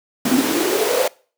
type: noise with high-pass filter sweep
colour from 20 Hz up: pink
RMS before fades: -18 dBFS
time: 0.25-1.08 s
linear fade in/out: 5 ms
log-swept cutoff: 230 to 560 Hz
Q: 7.9
effects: noise-tail reverb RT60 0.4 s tail -23 dB re dry